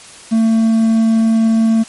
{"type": "tone with quantisation", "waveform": "triangle", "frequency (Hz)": 224.2, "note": "A3", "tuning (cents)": 33, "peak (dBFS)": -7, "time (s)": [0.31, 1.84], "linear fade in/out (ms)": 20, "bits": 6, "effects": ["white hiss -37 dBFS RMS until 1.88 s", "MP3 48 kbps"]}